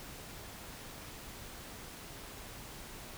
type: silence
effects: pink hiss -48 dBFS RMS until 3.17 s